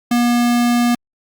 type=tone; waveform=square; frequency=240 Hz; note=B3; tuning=49 cents flat; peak=-13 dBFS; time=0.11-0.95 s; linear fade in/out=5 ms; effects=Opus 48 kbps